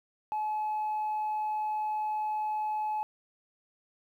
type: tone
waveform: sine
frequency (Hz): 855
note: A5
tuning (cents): -50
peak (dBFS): -27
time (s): 0.32-3.03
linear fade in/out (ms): 0
effects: tanh soft clip ceiling -27 dBFS + 11-bit